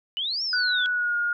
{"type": "exponential two-way sweep", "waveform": "sine", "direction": "up then down", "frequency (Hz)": [2908, 5580, 3310], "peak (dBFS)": -25, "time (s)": [0.17, 0.86], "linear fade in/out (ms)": 0, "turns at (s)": 0.43}
{"type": "tone with pitch glide", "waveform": "sine", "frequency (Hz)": [1480, 1426.3], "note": ["F#6", "F6"], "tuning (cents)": [0, 36], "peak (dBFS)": -22, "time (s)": [0.53, 1.33], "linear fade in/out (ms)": 2, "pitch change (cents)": -64, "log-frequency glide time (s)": [0.87, 1.16]}
{"effects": []}